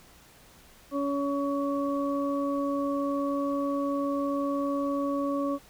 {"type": "harmonic tone", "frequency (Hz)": 281.2, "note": "C#4", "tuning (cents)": 25, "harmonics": [1, 2, 4], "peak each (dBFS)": [-28, -31, -34], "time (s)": [0.91, 5.59], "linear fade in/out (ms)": 50, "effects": ["pink hiss -55 dBFS RMS until 5.69 s"]}